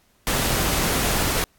pink noise, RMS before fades -22 dBFS, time 0.27-1.44 s, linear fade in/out 0 ms, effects pink hiss -61 dBFS RMS until 1.58 s + AAC 64 kbps

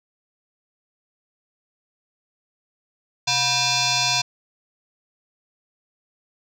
sine tone with frequency modulation, 716 Hz, F5, 43 cents sharp, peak -17 dBFS, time 3.27-4.22 s, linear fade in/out 10 ms, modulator 845 Hz, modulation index 6.5, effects tanh soft clip ceiling -13 dBFS

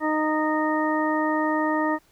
harmonic tone, 308.9 Hz, D#4, 12 cents flat, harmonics 1 / 2 / 3 / 4 / 6, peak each -24 / -28 / -27 / -30 / -30 dBFS, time 0-1.99 s, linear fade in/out 50 ms, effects pink hiss -61 dBFS RMS until 2.11 s

